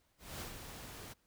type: noise with ADSR envelope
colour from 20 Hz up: pink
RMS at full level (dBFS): -43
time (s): 0.18-1.14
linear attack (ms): 220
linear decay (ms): 120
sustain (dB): -6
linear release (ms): 19
effects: pink hiss -75 dBFS RMS until 1.26 s